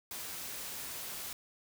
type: noise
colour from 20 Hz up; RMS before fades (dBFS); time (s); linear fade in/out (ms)
white; -42; 0.11-1.33; 2
effects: none